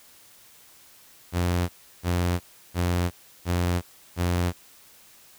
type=tone bursts; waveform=sawtooth; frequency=88.1 Hz; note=F2; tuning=16 cents sharp; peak=-18 dBFS; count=5; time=1.32-4.53 s; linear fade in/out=50 ms; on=370 ms; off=340 ms; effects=white hiss -53 dBFS RMS until 5.38 s